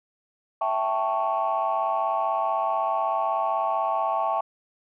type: chord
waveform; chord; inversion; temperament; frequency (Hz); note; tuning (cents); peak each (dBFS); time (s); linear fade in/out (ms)
sine; A dominant seventh; second; equal; 659.3 / 784 / 880 / 1108.7; E5 / G5 / A5 / C#6; 0 / 0 / 0 / 0; -27; 0.61-4.41; 5
effects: tanh soft clip ceiling -15 dBFS